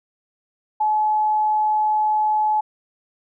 sine tone, 855 Hz, A5, 50 cents flat, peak -16 dBFS, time 0.8-2.61 s, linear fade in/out 10 ms, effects none

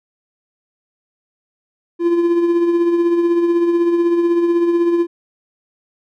triangle tone with tremolo, 342.6 Hz, F4, 33 cents flat, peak -8 dBFS, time 1.99-5.07 s, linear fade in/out 50 ms, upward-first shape triangle, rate 16 Hz, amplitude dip 50%, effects none

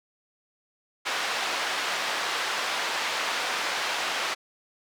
pink band-pass noise, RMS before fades -29 dBFS, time 1.05-4.35 s, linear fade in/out 20 ms, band 810 to 4600 Hz, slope 12 dB/octave, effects none

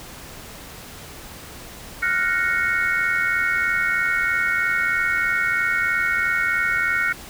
sine chord, Gb major seventh, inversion third, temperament equal with one note detuned, 1396.9 / 1480 / 1864.7 / 2203 Hz, F6 / Gb6 / Bb6 / Db7, 0 / 0 / 0 / -11 cents, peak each -24 dBFS, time 2.02-7.13 s, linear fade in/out 10 ms, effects pink hiss -39 dBFS RMS until 7.29 s

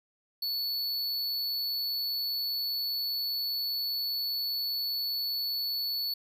square tone, 4435 Hz, C#8, in tune, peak -30 dBFS, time 0.42-6.14 s, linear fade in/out 5 ms, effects none

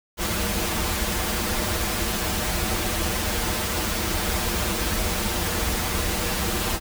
pink noise with comb filter, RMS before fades -25 dBFS, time 0.17-6.8 s, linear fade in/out 50 ms, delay 7.3 ms, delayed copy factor -0.95, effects none

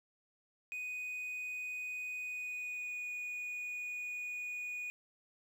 triangle tone with pitch glide, 2489 to 2463 Hz, D#7 to D#7, 0 to -18 cents, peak -37 dBFS, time 0.72-4.9 s, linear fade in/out 0 ms, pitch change -18 cents, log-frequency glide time 2.19-3.09 s, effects 11-bit

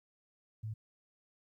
sine tone, 109.2 Hz, A2, 13 cents flat, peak -37 dBFS, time 0.63-0.74 s, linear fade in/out 10 ms, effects 13-bit

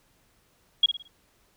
sine tone with echo, 3300 Hz, G#7, 12 cents flat, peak -14 dBFS, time 0.83-0.86 s, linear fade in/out 5 ms, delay 55 ms, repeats 4, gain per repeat -9 dB, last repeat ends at 1.08 s, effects pink hiss -65 dBFS RMS until 1.56 s

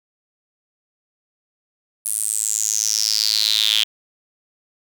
square tone with high-pass filter sweep, 53.9 Hz, A1, 35 cents flat, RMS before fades -20 dBFS, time 2.05-3.84 s, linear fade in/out 10 ms, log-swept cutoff 10000 to 3200 Hz, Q 7.2, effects none

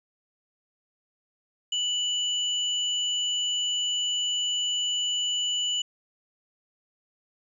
sine tone pair together, 2960 / 7040 Hz, F#7 / A8, 0 / 0 cents, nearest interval octave + minor third, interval 1500 cents, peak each -25 / -34 dBFS, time 1.72-5.82 s, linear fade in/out 5 ms, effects none

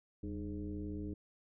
sine tone with frequency modulation, 195.5 Hz, G3, 4 cents flat, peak -38 dBFS, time 0.23-1.14 s, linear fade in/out 5 ms, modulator 111 Hz, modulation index 1.6, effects none

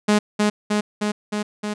sawtooth tone with echo, 209.3 Hz, G#3, 14 cents sharp, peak -10 dBFS, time 0.08-0.19 s, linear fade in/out 10 ms, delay 310 ms, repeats 5, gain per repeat -2 dB, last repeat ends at 1.74 s, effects resampled to 22050 Hz

